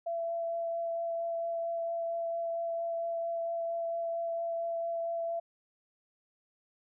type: tone with vibrato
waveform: sine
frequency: 672 Hz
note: E5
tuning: 33 cents sharp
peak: -31 dBFS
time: 0.06-5.4 s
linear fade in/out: 10 ms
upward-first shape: triangle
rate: 4.4 Hz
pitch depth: 11 cents each way
effects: none